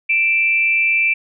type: tone pair together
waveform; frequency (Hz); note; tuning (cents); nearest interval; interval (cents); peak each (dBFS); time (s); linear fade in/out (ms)
sine; 2349 / 2637; D7 / E7; 0 / 0; major second; 200; -14 / -19; 0.09-1.14; 10
effects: none